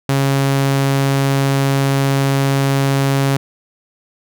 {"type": "tone", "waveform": "sawtooth", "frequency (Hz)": 137.3, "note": "C#3", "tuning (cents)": -16, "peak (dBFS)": -9, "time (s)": [0.09, 3.37], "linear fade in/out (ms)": 2, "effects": []}